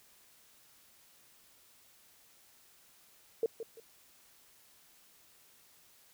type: tone with echo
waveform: sine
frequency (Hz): 454.6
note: A#4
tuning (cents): -43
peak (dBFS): -26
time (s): 3.43-3.46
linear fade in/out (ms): 2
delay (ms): 170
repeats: 2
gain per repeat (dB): -11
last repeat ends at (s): 3.8
effects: white hiss -63 dBFS RMS until 6.13 s